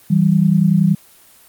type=tone pair together; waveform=sine; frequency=162.48 / 193.1 Hz; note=E3 / G3; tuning=-25 / -26 cents; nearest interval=minor third; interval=299 cents; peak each=-13 dBFS; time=0.1-0.95 s; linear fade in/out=10 ms; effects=white hiss -47 dBFS RMS until 1.48 s + Opus 24 kbps